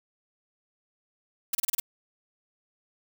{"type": "noise bursts", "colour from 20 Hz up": "blue", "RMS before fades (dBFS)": -26, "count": 6, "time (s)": [1.53, 1.8], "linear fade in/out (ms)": 5, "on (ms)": 20, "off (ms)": 30, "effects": []}